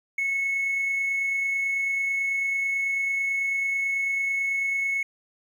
triangle tone with amplitude modulation, 2197 Hz, C#7, 16 cents flat, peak -19 dBFS, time 0.18-5.03 s, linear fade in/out 5 ms, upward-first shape sine, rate 29.1 Hz, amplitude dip 30%, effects tanh soft clip ceiling -19 dBFS + 10-bit

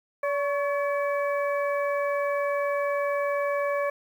harmonic tone with a mistuned harmonic, 572 Hz, D5, 46 cents flat, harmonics 1 / 2 / 3 / 4, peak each -25 / -31 / -35 / -37 dBFS, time 0.23-3.9 s, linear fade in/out 5 ms, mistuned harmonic 2, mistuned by -43 cents, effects 9-bit

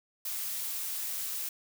blue noise with amplitude modulation, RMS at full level -34 dBFS, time 0.25-1.49 s, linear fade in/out 5 ms, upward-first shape sine, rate 260 Hz, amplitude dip 30%, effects none

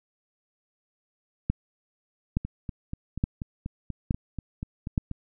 two click trains, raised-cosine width 5 ms, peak -11 / -20 dBFS, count 5 / 12, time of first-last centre 1.5-4.978 / 2.45-5.113 s, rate 1.15 / 4.13 Hz, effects none

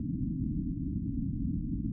white low-pass noise, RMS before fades -33 dBFS, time 0-1.92 s, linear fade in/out 2 ms, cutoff 300 Hz, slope 96 dB/octave, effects none

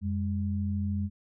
sine tone pair together, 90 / 203.3 Hz, F#2 / G#3, -47 / -37 cents, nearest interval octave + major second, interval 1410 cents, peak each -29 / -31 dBFS, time 0.01-1.1 s, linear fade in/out 50 ms, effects none

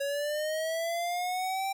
square linear sweep, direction up, 554.4 to 785 Hz, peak -30 dBFS, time 0-1.73 s, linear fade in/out 10 ms, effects none

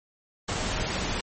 sine tone in noise, 628 Hz, D#5, 16 cents sharp, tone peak -39 dBFS, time 0.59-0.89 s, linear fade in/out 10 ms, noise pink, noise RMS -29 dBFS, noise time 0.48-1.21 s, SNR -13 dB, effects MP3 32 kbps

